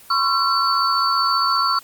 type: tone cluster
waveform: sine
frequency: 1028 / 1103 / 1353 / 4504 Hz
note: C6 / C#6 / E6 / C#8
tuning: -31 / -9 / +45 / +27 cents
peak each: -26 / -21 / -19 / -21 dBFS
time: 0.1-1.79 s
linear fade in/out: 5 ms
effects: white hiss -45 dBFS RMS until 1.83 s + Opus 24 kbps